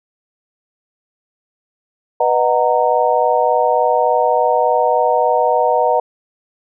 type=chord; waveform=sine; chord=B major seventh; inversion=none; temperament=just; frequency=493.9 / 617.4 / 740.8 / 926 Hz; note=B4 / D#5 / F#5 / A#5; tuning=0 / -14 / +2 / -12 cents; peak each=-17 dBFS; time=2.2-6 s; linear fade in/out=5 ms; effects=none